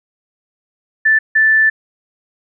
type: tone bursts at uneven times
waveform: sine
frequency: 1760 Hz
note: A6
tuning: in tune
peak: -8 dBFS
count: 2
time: 1.05-1.19 / 1.35-1.7 s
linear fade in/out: 10 ms
effects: none